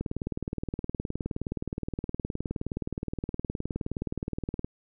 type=click train; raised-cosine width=3 ms; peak=-18 dBFS; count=90; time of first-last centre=0.01-4.645 s; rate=19.2 Hz; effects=none